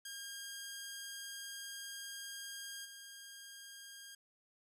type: tone with level steps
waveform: 10% pulse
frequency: 1615 Hz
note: G#6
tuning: 49 cents flat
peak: -36 / -42 dBFS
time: 0.05-4.15 s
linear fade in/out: 5 ms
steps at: 2.84 s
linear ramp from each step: 20 ms
effects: none